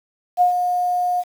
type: tone with ADSR envelope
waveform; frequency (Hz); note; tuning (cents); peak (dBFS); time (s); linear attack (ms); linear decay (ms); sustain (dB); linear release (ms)
sine; 717; F5; +45; -10; 0.37-1.24; 41; 110; -7; 45
effects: 7-bit